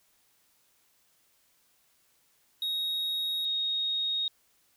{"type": "tone pair in turn", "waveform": ["triangle", "sine"], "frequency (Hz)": [3766, 3740], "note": ["A#7", "A#7"], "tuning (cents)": [17, 5], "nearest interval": "unison", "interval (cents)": 12, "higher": "first", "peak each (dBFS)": -27, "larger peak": "neither", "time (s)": [[2.62, 3.45], [3.45, 4.28]], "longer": "neither", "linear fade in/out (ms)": 2, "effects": ["white hiss -68 dBFS RMS until 4.76 s"]}